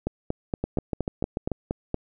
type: two click trains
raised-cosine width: 2 ms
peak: -12 / -13 dBFS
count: 9 / 7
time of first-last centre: 0.07-1.944 / 0.64-1.517 s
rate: 4.27 / 6.84 Hz
effects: none